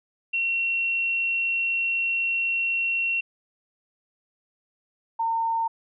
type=tone pair in turn; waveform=sine; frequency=2728 / 910.4 Hz; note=F7 / A#5; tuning=-41 / -41 cents; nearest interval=octave + perfect fifth; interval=1900 cents; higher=first; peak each=-22 dBFS; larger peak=neither; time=0.33-3.21 / 5.19-5.68 s; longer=first; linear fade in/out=10 ms; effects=none